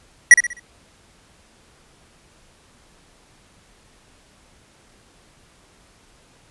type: tone with echo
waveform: square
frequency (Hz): 1931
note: B6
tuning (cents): -39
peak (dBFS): -3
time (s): 0.31-0.34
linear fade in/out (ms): 2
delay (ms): 64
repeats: 4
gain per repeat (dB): -9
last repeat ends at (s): 0.596
effects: pink hiss -54 dBFS RMS until 6.5 s + resampled to 24000 Hz